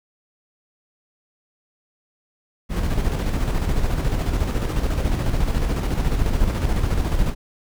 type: noise with tremolo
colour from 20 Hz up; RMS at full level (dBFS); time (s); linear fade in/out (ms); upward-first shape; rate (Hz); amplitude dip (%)
brown; -19; 2.69-7.35; 50; square; 14; 40
effects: none